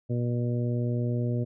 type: harmonic tone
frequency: 120.6 Hz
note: B2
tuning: 41 cents flat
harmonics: 1 / 2 / 3 / 4 / 5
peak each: -26 / -32 / -36 / -38 / -40 dBFS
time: 0.09-1.45 s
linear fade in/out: 20 ms
effects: none